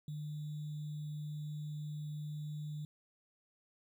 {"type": "tone with sample-and-hold", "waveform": "sine", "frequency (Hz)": 150.5, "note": "D3", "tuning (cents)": 43, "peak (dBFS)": -39, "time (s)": [0.08, 2.85], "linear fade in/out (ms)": 2, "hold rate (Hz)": 3675, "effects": []}